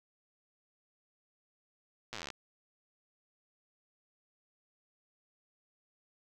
slowing click train, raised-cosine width 0.2 ms, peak -23 dBFS, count 16, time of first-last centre 2.13-2.303 s, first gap 8 ms, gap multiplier 1.05, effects none

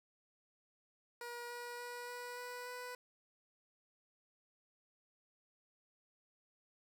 15% pulse tone with pitch steps, 478.6 / 481.9 / 485.3 / 488.7 / 492.1 / 495.5 Hz, A#4 / B4 / B4 / B4 / B4 / B4, +46 / -43 / -30 / -18 / -6 / +6 cents, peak -38 dBFS, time 1.21-2.95 s, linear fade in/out 2 ms, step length 290 ms, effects none

